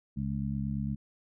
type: harmonic tone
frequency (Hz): 68.8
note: C#2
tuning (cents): -12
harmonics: 1 / 2 / 3 / 4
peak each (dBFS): -38 / -34 / -33 / -45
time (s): 0.16-0.96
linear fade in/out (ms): 20
effects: none